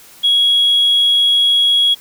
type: tone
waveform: sine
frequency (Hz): 3322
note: G#7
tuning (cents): 0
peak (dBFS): -8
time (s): 0.23-1.95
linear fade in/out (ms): 20
effects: tanh soft clip ceiling -6 dBFS + white hiss -42 dBFS RMS until 2 s